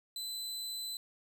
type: tone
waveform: sawtooth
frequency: 4023 Hz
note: B7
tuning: 31 cents sharp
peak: -35 dBFS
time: 0.16-0.97 s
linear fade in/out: 2 ms
effects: none